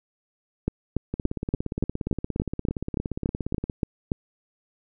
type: two click trains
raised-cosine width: 3 ms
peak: -15 / -10 dBFS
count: 45 / 13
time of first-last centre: 1.14-3.698 / 0.68-4.118 s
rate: 17.2 / 3.49 Hz
effects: none